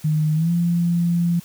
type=tone with pitch glide; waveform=sine; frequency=154 to 171.86 Hz; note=D#3 to F3; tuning=-17 to -28 cents; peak=-16 dBFS; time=0.04-1.4 s; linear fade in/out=10 ms; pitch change=+189 cents; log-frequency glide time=0.34-0.51 s; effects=white hiss -46 dBFS RMS until 1.44 s